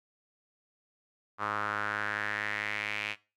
sawtooth tone with band-pass filter sweep, 104.5 Hz, G#2, 11 cents sharp, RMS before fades -34 dBFS, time 1.38-3.16 s, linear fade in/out 50 ms, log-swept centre 1200 to 2500 Hz, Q 4, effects noise-tail reverb RT60 0.3 s tail -19 dB re dry

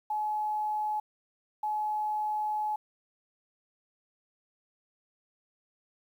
sine tone bursts at uneven times, 850 Hz, G#5, 40 cents sharp, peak -28 dBFS, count 2, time 0.1-1 / 1.63-2.76 s, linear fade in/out 5 ms, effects 10-bit

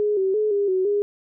sine tone with pitch steps, 418.1 / 382.4 / 426.8 / 404.1 / 374 / 409.8 Hz, G#4 / G4 / G#4 / G#4 / F#4 / G#4, +12 / -43 / +47 / -47 / +19 / -23 cents, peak -18 dBFS, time 0-1.02 s, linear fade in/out 0 ms, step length 170 ms, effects none

